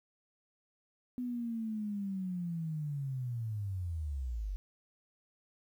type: linear sweep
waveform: sine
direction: down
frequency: 250.8 to 45.11 Hz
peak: -34 dBFS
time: 1.18-4.56 s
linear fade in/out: 0 ms
effects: 11-bit